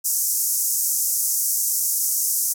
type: band-pass noise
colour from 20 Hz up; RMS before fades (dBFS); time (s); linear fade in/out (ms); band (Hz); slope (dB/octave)
white; -22; 0.04-2.54; 20; 5700 to 15000; 48
effects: none